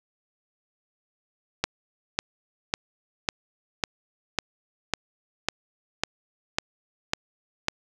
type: click train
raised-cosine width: 0.2 ms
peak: -5 dBFS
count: 12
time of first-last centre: 1.64-7.684 s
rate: 1.82 Hz
effects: none